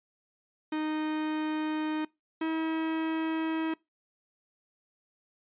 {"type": "tone pair in turn", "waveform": "45% pulse", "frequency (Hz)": [309.3, 321], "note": ["D#4", "E4"], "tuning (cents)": [-10, -46], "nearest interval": "minor second", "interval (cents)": 64, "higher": "second", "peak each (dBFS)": [-29, -28], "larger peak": "second", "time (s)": [[0.72, 2.05], [2.41, 3.74]], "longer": "neither", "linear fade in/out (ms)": 5, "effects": ["noise-tail reverb RT60 0.2 s tail -23 dB re dry", "resampled to 8000 Hz"]}